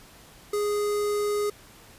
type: tone with notch filter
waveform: square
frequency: 413.9 Hz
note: G#4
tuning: 6 cents flat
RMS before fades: -26 dBFS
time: 0.53-1.5 s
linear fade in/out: 5 ms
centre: 2700 Hz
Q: 1.1
effects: pink hiss -51 dBFS RMS until 1.98 s + resampled to 32000 Hz